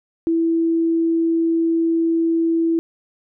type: tone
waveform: sine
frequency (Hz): 330.2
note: E4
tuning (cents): +3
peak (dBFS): -15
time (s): 0.27-2.79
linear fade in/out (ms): 0
effects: none